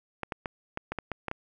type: clicks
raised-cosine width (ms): 0.5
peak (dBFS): -17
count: 9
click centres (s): 0.233 / 0.322 / 0.458 / 0.774 / 0.92 / 0.987 / 1.117 / 1.283 / 1.314
effects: none